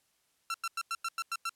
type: tone bursts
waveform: sawtooth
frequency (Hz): 1353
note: E6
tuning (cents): +45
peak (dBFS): -28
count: 8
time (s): 0.5-1.494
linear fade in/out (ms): 2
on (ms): 42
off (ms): 94
effects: white hiss -73 dBFS RMS until 1.55 s + low-pass 12000 Hz 12 dB/octave